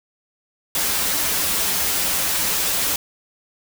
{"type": "noise with comb filter", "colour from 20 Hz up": "white", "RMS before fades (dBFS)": -21, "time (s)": [0.75, 2.96], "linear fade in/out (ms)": 2, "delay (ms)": 8.3, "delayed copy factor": -0.7, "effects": []}